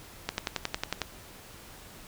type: click train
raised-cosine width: 0.2 ms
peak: -11 dBFS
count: 9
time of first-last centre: 0.29-1.017 s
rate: 11 Hz
effects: pink hiss -49 dBFS RMS until 2.07 s